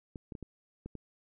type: clicks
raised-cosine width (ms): 3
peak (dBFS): -29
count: 6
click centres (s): 0.158 / 0.322 / 0.352 / 0.427 / 0.86 / 0.953
effects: none